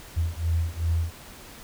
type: beating tone pair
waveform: sine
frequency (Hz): 81.5 / 84.1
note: E2 / E2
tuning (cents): -19 / +35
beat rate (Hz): 2.6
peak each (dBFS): -26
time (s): 0.16-1.11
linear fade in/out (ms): 20
effects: pink hiss -45 dBFS RMS until 1.63 s